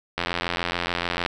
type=click train; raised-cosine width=0.3 ms; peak=-8 dBFS; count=95; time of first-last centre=0.18-1.262 s; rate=86.9 Hz; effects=none